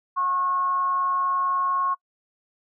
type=tone with frequency modulation; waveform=sine; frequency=1089 Hz; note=C#6; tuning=31 cents flat; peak=-21 dBFS; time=0.16-1.95 s; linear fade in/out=20 ms; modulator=367 Hz; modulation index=0.22; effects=noise-tail reverb RT60 0.1 s tail -23 dB re dry